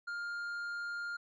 sine tone with tanh clipping, 1406 Hz, F6, 11 cents sharp, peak -38 dBFS, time 0.07-1.17 s, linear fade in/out 10 ms, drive 6 dB, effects none

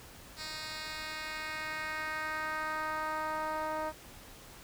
10% pulse tone with band-pass filter sweep, 311.1 Hz, D#4, in tune, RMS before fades -37 dBFS, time 0.36-3.93 s, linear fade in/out 50 ms, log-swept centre 4600 to 730 Hz, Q 1.4, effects pink hiss -52 dBFS RMS until 4.63 s

